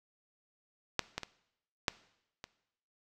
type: clicks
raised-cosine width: 0.2 ms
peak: -10 / -17 / -22 / -10 / -25 dBFS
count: 5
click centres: 0.993 / 1.18 / 1.233 / 1.882 / 2.441 s
effects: noise-tail reverb RT60 0.8 s tail -19 dB re dry